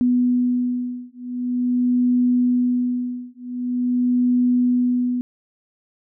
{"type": "beating tone pair", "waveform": "sine", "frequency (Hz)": [246.9, 247.35], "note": ["B3", "B3"], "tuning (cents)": [0, 3], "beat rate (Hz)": 0.45, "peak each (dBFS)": -20, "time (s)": [0.01, 5.21], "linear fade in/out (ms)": 0, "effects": []}